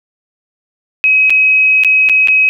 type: tone with dropouts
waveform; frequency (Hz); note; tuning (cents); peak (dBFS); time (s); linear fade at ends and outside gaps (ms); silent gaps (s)
sine; 2543; D#7; +37; -6; 1.04-2.49; 0; 1.297-1.304 / 1.836-1.847 / 2.089-2.096 / 2.274-2.284
effects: none